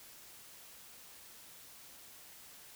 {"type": "silence", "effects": ["white hiss -55 dBFS RMS until 2.75 s"]}